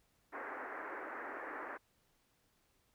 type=band-pass noise; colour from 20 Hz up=white; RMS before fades=-45 dBFS; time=0.32-1.78 s; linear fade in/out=20 ms; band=270 to 1900 Hz; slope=48 dB/octave; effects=pink hiss -75 dBFS RMS until 2.94 s